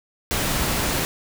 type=noise; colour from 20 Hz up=pink; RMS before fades=-23 dBFS; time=0.31-1.05 s; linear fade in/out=0 ms; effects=none